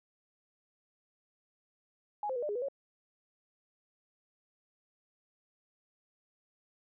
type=tone with pitch steps; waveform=sine; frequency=833 / 521 / 483.6 / 598 / 412.8 / 489.9 / 552 Hz; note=G#5 / C5 / B4 / D5 / G#4 / B4 / C#5; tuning=+5 / -7 / -36 / +31 / -10 / -14 / -7 cents; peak=-32 dBFS; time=2.23-2.685 s; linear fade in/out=2 ms; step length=65 ms; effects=none